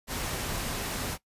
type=noise; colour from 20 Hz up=pink; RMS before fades=-33 dBFS; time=0.07-1.18 s; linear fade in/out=50 ms; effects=noise-tail reverb RT60 0.1 s tail -18 dB re dry + resampled to 32000 Hz